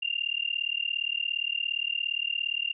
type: tone with amplitude modulation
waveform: sine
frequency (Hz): 2794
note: F7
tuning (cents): 0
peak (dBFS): -23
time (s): 0.02-2.73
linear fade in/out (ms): 10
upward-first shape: sine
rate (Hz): 37.3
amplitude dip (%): 100
effects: none